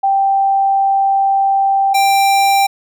sine / square tone pair in turn, 784 / 787.6 Hz, G5 / G5, 0 / +8 cents, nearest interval unison, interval 8 cents, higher second, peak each -10 dBFS, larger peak neither, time 0.03-1.94 / 1.94-2.67 s, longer first, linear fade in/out 10 ms, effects none

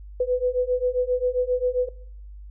sine beating tone pair, 495.6 / 503.1 Hz, B4 / B4, +6 / +32 cents, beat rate 7.5 Hz, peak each -23 dBFS, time 0.2-1.89 s, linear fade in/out 5 ms, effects noise-tail reverb RT60 0.6 s tail -19 dB re dry + added 50 Hz sine -38 dBFS peak until 2.5 s

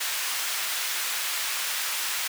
pink high-pass noise, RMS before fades -29 dBFS, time 0-2.28 s, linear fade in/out 10 ms, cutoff 1500 Hz, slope 12 dB/octave, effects none

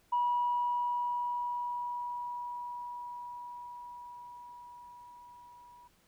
sine tone with level ramp, 970 Hz, B5, 31 cents flat, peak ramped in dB -25 to -53 dBFS, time 0.12-5.88 s, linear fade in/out 10 ms, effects tanh soft clip ceiling -22 dBFS + pink hiss -68 dBFS RMS until 6.07 s

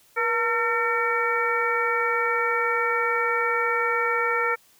harmonic tone with a mistuned harmonic, 453.9 Hz, A#4, 46 cents flat, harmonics 1 / 2 / 3 / 4 / 5, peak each -27 / -30 / -25 / -28 / -28 dBFS, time 0.16-4.56 s, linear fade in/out 20 ms, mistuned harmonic 1, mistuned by +87 cents, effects white hiss -58 dBFS RMS until 4.79 s

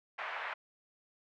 white band-pass noise, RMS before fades -40 dBFS, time 0.18-0.54 s, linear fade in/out 10 ms, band 640 to 2200 Hz, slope 24 dB/octave, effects none

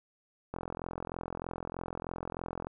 click train, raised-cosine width 1 ms, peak -23 dBFS, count 93, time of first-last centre 0.54-2.67 s, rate 43.2 Hz, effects none

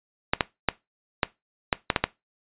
clicks, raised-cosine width 0.3 ms, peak -3 dBFS, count 8, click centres 0.335 / 0.408 / 0.687 / 1.232 / 1.728 / 1.902 / 1.962 / 2.04 s, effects noise-tail reverb RT60 0.2 s tail -19 dB re dry + resampled to 8000 Hz

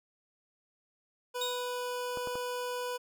25% pulse tone, 493.9 Hz, B4, in tune, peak -30 dBFS, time 1.34-2.98 s, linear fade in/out 20 ms
35% pulse tone with exponential decay, 3732 Hz, A#7, 1 cent sharp, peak -29 dBFS, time 1.41-1.97 s, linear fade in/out 5 ms, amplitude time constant 120 ms
clicks, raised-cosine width 1 ms, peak -26 dBFS, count 3, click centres 2.173 / 2.273 / 2.355 s
effects none

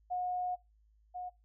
sine tone pair in turn, 724 / 724 Hz, F#5 / F#5, -38 / -38 cents, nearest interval unison, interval 0 cents, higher neither, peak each -32 / -38 dBFS, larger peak first, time 0.1-0.56 / 1.14-1.3 s, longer first, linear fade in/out 20 ms, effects noise-tail reverb RT60 0.2 s tail -21 dB re dry + added 53 Hz sine -64 dBFS peak until 1.44 s

